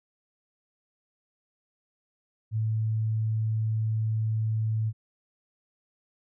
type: tone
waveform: sine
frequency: 110 Hz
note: A2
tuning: in tune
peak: -24 dBFS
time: 2.51-4.93 s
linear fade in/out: 50 ms
effects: none